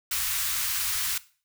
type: band-stop noise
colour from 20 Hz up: white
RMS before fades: -28 dBFS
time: 0.11-1.18 s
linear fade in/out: 5 ms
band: 100 to 1100 Hz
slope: 24 dB/octave
effects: noise-tail reverb RT60 0.4 s tail -18 dB re dry